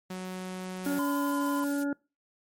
sawtooth tone, 185 Hz, F#3, in tune, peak -31 dBFS, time 0.1-0.99 s, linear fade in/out 5 ms
blue noise, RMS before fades -42 dBFS, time 0.84-1.84 s, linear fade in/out 10 ms
harmonic tone, 284.1 Hz, C#4, 43 cents sharp, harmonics 1 / 2 / 3 / 5 / 6, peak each -27 / -37 / -45 / -39 / -50 dBFS, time 0.86-1.93 s, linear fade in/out 2 ms
triangle tone with vibrato, 1017 Hz, C6, 50 cents flat, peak -31 dBFS, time 0.99-1.64 s, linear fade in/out 0 ms, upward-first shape sine, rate 12 Hz, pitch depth 15 cents each way
effects noise-tail reverb RT60 0.3 s tail -25 dB re dry + MP3 64 kbps

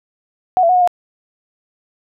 sine tone with pitch steps, 738 / 674 / 732 / 724 / 710 Hz, F#5 / E5 / F#5 / F#5 / F5, -5 / +38 / -19 / -38 / +28 cents, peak -9 dBFS, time 0.57-0.875 s, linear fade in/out 0 ms, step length 61 ms, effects none

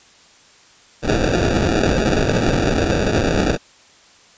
white noise with sample-and-hold, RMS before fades -17 dBFS, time 1.02-3.58 s, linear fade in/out 50 ms, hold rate 1050 Hz, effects white hiss -49 dBFS RMS until 4.37 s + resampled to 16000 Hz

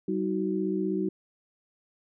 sine tone cluster, 192.2 / 316.8 / 372.7 Hz, G3 / D#4 / F#4, -34 / +31 / +13 cents, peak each -30 dBFS, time 0.08-1.09 s, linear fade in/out 5 ms, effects none

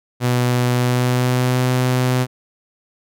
sawtooth tone with pitch glide, 123.47 to 126.79 Hz, B2 to B2, 0 to +46 cents, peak -11 dBFS, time 0.2-2.27 s, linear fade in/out 50 ms, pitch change +46 cents, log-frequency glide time 0.72-1.65 s, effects none

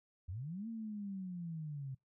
sine linear two-way sweep, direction up then down, 78.2 to 230.5 to 130 Hz, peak -40 dBFS, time 0.28-1.95 s, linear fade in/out 10 ms, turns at 0.68 s, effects noise-tail reverb RT60 0.2 s tail -25 dB re dry

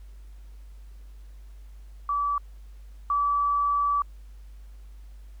sine tone pair in turn, 1152 / 1152 Hz, D6 / D6, -34 / -34 cents, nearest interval unison, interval 0 cents, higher neither, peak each -23 / -21 dBFS, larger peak second, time 2.09-2.38 / 3.1-4.02 s, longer second, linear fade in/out 2 ms, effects added 50 Hz sine -42 dBFS peak until 5.4 s + pink hiss -64 dBFS RMS until 5.4 s

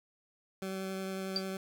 20% pulse tone with vibrato, 190.8 Hz, G3, 47 cents flat, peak -31 dBFS, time 0.62-1.57 s, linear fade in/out 2 ms, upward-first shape triangle, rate 11 Hz, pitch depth 11 cents each way
sine tone with exponential decay, 4669 Hz, D8, 11 cents flat, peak -25 dBFS, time 1.36-1.44 s, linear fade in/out 2 ms, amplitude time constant 16 ms
effects none

